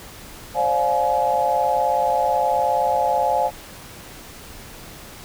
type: chord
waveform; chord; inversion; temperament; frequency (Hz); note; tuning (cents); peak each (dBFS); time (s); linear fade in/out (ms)
sine; D half-diminished seventh; third; just; 528.6 / 587.3 / 704.8 / 845.8; C5 / D5 / F5 / Ab5; +18 / 0 / +16 / +31; -24 / -25 / -22 / -20; 0.54-3.51; 50
effects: pink hiss -40 dBFS RMS until 5.24 s